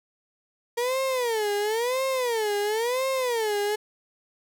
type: tone with vibrato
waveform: 35% pulse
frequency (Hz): 466.2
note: A#4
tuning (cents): 0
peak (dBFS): -22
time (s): 0.77-3.76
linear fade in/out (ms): 10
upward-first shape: sine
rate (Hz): 0.97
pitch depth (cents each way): 230
effects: none